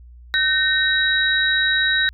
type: tone cluster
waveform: sine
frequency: 1533 / 1839 / 3849 Hz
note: G6 / A#6 / B7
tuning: -39 / -24 / -45 cents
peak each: -20 dBFS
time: 0.34-2.09 s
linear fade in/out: 0 ms
effects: added 60 Hz sine -40 dBFS peak until 2.13 s